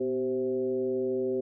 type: tone with frequency modulation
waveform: sine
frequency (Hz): 386.1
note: G4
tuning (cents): -26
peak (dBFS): -26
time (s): 0-1.41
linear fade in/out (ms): 10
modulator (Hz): 134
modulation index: 0.84
effects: none